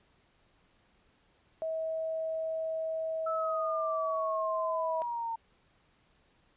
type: tone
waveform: sine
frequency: 643 Hz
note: E5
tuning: 43 cents flat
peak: -31 dBFS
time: 1.62-5.02 s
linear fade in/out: 0 ms
type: exponential sweep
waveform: sine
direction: down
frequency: 1318.5 to 906 Hz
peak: -32 dBFS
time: 3.26-5.36 s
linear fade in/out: 10 ms
effects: pink hiss -68 dBFS RMS until 6.56 s + resampled to 8000 Hz